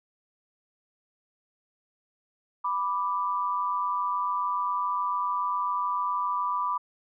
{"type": "tone pair together", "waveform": "sine", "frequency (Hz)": [988.9, 1176], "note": ["B5", "D6"], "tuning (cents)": [2, 2], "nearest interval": "minor third", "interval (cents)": 300, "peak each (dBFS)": -28, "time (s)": [2.64, 6.78], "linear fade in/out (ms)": 10, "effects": []}